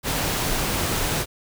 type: noise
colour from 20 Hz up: pink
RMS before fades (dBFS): -24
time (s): 0.03-1.26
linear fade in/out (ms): 50
effects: none